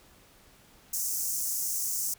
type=high-pass noise; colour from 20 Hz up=pink; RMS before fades=-31 dBFS; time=0.93-2.14 s; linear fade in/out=5 ms; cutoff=5800 Hz; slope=48 dB/octave; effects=pink hiss -58 dBFS RMS until 2.18 s